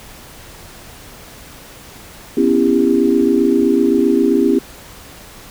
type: chord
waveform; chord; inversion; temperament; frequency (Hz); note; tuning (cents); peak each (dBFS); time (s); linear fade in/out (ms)
sine; C# half-diminished seventh; third; just; 249.5 / 277.2 / 332.6 / 399.1; B3 / C#4 / E4 / G4; +18 / 0 / +16 / +31; -16; 2.37-4.59; 5
effects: pink hiss -38 dBFS RMS until 5.5 s